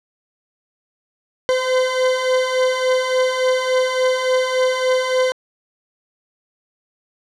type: beating tone pair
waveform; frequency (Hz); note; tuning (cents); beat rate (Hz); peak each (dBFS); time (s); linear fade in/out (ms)
40% pulse; 510 / 513.5; C5 / C5; -44 / -33; 3.5; -21 / -16; 1.49-5.32; 0
effects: low-pass 6000 Hz 12 dB/octave